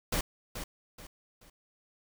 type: noise with echo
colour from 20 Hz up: pink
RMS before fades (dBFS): -30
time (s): 0.12-0.21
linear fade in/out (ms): 5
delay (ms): 430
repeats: 3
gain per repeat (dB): -9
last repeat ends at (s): 1.5
effects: none